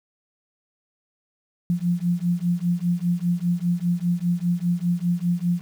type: beating tone pair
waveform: sine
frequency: 172.3 / 177.3 Hz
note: F3 / F3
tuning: -23 / +26 cents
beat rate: 5 Hz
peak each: -23 dBFS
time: 1.7-5.61 s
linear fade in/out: 0 ms
effects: 8-bit